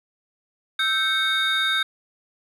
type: tone cluster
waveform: triangle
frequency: 1314 / 1558 / 2210 / 3696 Hz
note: E6 / G6 / C#7 / A#7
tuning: -6 / -11 / -6 / -16 cents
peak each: -28 / -22 / -29 / -21 dBFS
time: 0.79-1.83 s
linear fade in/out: 5 ms
effects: none